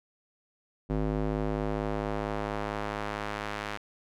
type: tone with band-pass filter sweep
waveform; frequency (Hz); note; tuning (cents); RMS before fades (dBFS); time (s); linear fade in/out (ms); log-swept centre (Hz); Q
square; 52.2; G#1; +10; -32; 0.89-3.78; 20; 300 to 1800; 0.75
effects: none